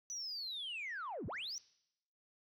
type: linear two-way sweep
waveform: sine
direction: down then up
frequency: 6010 to 65.41 to 6010 Hz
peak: -39 dBFS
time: 0.1-1.58 s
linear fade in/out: 0 ms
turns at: 1.27 s
effects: noise-tail reverb RT60 0.8 s tail -23 dB re dry + tanh soft clip ceiling -37 dBFS